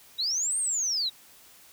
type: linear two-way sweep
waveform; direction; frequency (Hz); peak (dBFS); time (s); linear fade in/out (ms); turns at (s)
sine; up then down; 3729 to 8830 to 3729; -25; 0.18-1.1; 20; 0.58
effects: white hiss -54 dBFS RMS until 1.72 s